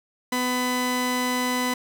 sawtooth tone pair together, 250 / 1000 Hz, B3 / B5, +21 / +21 cents, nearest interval 2 octaves, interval 2400 cents, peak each -21 dBFS, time 0.32-1.74 s, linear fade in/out 5 ms, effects none

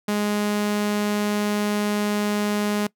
sawtooth tone, 207.7 Hz, G#3, in tune, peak -17 dBFS, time 0.08-2.87 s, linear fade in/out 5 ms, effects noise-tail reverb RT60 0.1 s tail -22 dB re dry

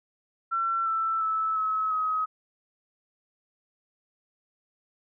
sine tone with pitch steps, 1350 / 1329.1 / 1308.5 / 1288.3 / 1268.4 Hz, E6 / E6 / E6 / E6 / D#6, +41 / +14 / -13 / -40 / +33 cents, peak -24 dBFS, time 0.51-2.26 s, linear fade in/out 20 ms, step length 350 ms, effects none

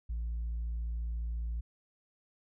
triangle tone with tanh clipping, 57.2 Hz, A#1, 32 cents flat, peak -33 dBFS, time 0.09-1.61 s, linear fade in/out 10 ms, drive 6 dB, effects none

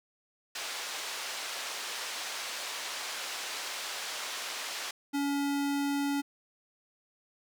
white band-pass noise, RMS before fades -38 dBFS, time 0.55-4.91 s, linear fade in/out 5 ms, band 550 to 5400 Hz, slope 12 dB/octave
square tone, 282.8 Hz, C#4, 35 cents sharp, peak -29 dBFS, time 5.13-6.22 s, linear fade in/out 20 ms
effects none

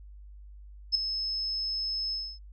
sine tone with ADSR envelope, 5200 Hz, E8, 24 cents flat, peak -18 dBFS, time 0.92-2.39 s, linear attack 31 ms, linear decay 4 ms, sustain -11 dB, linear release 270 ms, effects added 50 Hz sine -45 dBFS peak until 2.52 s

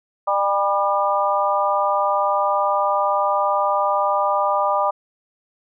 harmonic tone with a mistuned harmonic, 200 Hz, G3, 35 cents sharp, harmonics 3 / 4 / 5 / 6, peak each -22 / -22 / -22 / -22 dBFS, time 0.27-4.91 s, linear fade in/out 10 ms, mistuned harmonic 5, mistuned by -33 cents, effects none

